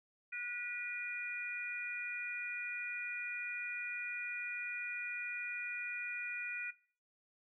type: harmonic tone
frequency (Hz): 486.6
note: B4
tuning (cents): -26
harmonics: 3 / 4 / 5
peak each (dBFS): -46 / -47 / -41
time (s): 0.32-6.71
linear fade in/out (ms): 10
effects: noise-tail reverb RT60 0.4 s tail -17 dB re dry